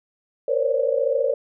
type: tone cluster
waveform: sine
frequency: 467.3 / 521 / 543 / 577 Hz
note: A#4 / C5 / C#5 / D5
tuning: +4 / -7 / -36 / -31 cents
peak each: -24 dBFS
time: 0.48-1.34 s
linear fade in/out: 5 ms
effects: none